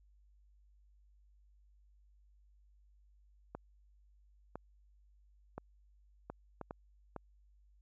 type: clicks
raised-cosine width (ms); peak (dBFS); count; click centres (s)
1; -28; 7; 3.55 / 4.556 / 5.58 / 6.3 / 6.613 / 6.709 / 7.163
effects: added 50 Hz sine -63 dBFS peak until 7.81 s